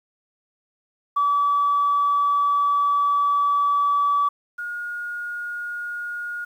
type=tone pair in turn; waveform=sine; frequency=1148 / 1432.8 Hz; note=D6 / F6; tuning=-40 / +44 cents; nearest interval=major third; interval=384 cents; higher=second; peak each=-16 / -27 dBFS; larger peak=first; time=1.16-4.29 / 4.58-6.45 s; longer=first; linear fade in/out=10 ms; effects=tanh soft clip ceiling -12 dBFS + 9-bit